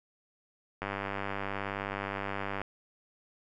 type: click train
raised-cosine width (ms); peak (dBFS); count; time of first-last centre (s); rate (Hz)
0.5; -19; 179; 0.82-2.616; 99.1
effects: none